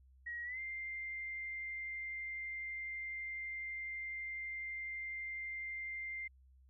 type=tone with pitch glide; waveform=sine; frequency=1900 to 2096 Hz; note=A#6 to C7; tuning=+33 to +2 cents; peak=-40 dBFS; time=0.26-6.28 s; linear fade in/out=10 ms; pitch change=+169 cents; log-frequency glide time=0.44-0.59 s; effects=added 65 Hz sine -61 dBFS peak until 6.69 s